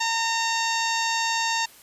harmonic tone with a mistuned harmonic, 913 Hz, A#5, 36 cents flat, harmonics 1 / 2 / 3 / 4 / 5 / 6 / 7 / 8, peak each -26 / -29 / -31 / -32 / -33 / -34 / -34 / -35 dBFS, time 0-1.66 s, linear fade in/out 10 ms, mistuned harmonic 4, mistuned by +21 cents, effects white hiss -50 dBFS RMS until 1.82 s + resampled to 32000 Hz

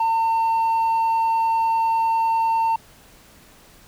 triangle tone with hard clipping, 905 Hz, A5, 48 cents sharp, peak -16 dBFS, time 0-2.76 s, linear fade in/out 5 ms, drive 1 dB, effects pink hiss -50 dBFS RMS until 3.87 s

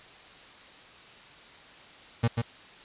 35% pulse tone with echo, 116.54 Hz, A#2, in tune, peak -19 dBFS, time 2.23-2.28 s, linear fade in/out 10 ms, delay 140 ms, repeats 1, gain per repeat -4 dB, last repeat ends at 2.42 s, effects white hiss -50 dBFS RMS until 2.84 s + resampled to 8000 Hz

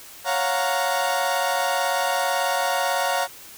30% pulse chord, Gb major seventh, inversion second, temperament equal with one note detuned, 554.4 / 698.5 / 736.6 / 932.3 Hz, Db5 / F5 / Gb5 / Bb5, 0 / 0 / -8 / 0 cents, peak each -24 dBFS, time 0.24-3.28 s, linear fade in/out 50 ms, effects white hiss -43 dBFS RMS until 3.57 s

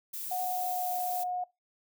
violet noise, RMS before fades -38 dBFS, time 0.13-1.24 s, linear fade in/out 10 ms
sine tone with pitch glide, 731 to 723.9 Hz, F#5 to F#5, -21 to -38 cents, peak -30 dBFS, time 0.31-1.44 s, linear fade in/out 5 ms, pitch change -17 cents, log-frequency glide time 0.55-0.92 s
effects noise-tail reverb RT60 0.2 s tail -21 dB re dry

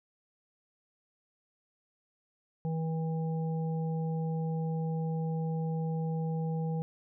harmonic tone, 161.3 Hz, E3, 37 cents flat, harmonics 1 / 3 / 5, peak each -30 / -40 / -44 dBFS, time 2.65-6.82 s, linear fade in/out 0 ms, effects none

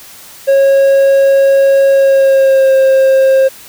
triangle tone with pitch glide, 547 to 533 Hz, C#5 to C5, -23 to +32 cents, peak -3 dBFS, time 0.47-3.49 s, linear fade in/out 20 ms, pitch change -45 cents, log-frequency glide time 1.9-2.73 s, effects white hiss -35 dBFS RMS until 3.68 s

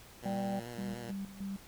10% pulse tone with vibrato, 118.9 Hz, A#2, 35 cents sharp, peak -34 dBFS, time 0.22-1.12 s, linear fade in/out 20 ms, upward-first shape square, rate 6.8 Hz, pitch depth 27 cents each way
harmonic tone, 196 Hz, G3, in tune, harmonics 1 / 3 / 4, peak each -34 / -39 / -40 dBFS, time 0.25-0.6 s, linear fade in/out 10 ms
sine tone with tremolo, 196 Hz, G3, in tune, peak -36 dBFS, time 0.78-1.57 s, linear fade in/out 2 ms, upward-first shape square, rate 3.2 Hz, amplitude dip 75%
effects pink hiss -55 dBFS RMS until 1.67 s

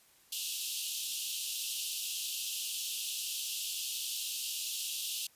pink high-pass noise, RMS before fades -37 dBFS, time 0.32-5.27 s, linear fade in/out 5 ms, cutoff 2700 Hz, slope 96 dB/octave, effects white hiss -64 dBFS RMS until 5.35 s + resampled to 32000 Hz

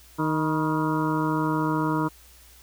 harmonic tone with a mistuned harmonic, 155.56 Hz, D#3, in tune, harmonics 1 / 2 / 3 / 4 / 6 / 7 / 8 / 9, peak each -28 / -25 / -34 / -38 / -29 / -35 / -34 / -36 dBFS, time 0.18-2.09 s, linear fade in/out 20 ms, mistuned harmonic 6, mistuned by +57 cents, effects added 60 Hz sine -53 dBFS peak until 2.62 s + white hiss -53 dBFS RMS until 2.62 s

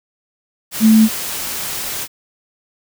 sine tone in noise, 220 Hz, A3, in tune, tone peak -6 dBFS, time 0.8-1.09 s, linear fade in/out 50 ms, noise white, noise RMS -24 dBFS, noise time 0.71-2.08 s, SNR +15 dB, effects none

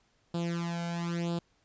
sawtooth tone with flanger, 170.5 Hz, F3, 41 cents flat, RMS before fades -33 dBFS, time 0.34-1.39 s, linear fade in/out 5 ms, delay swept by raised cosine 0.24 to 1.34 ms, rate 1 Hz, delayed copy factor +0.85, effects pink hiss -70 dBFS RMS until 1.64 s + resampled to 16000 Hz

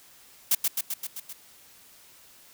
blue noise with echo, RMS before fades -21 dBFS, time 0.51-0.55 s, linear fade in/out 5 ms, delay 130 ms, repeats 6, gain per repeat -3 dB, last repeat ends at 1.33 s, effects white hiss -54 dBFS RMS until 2.53 s

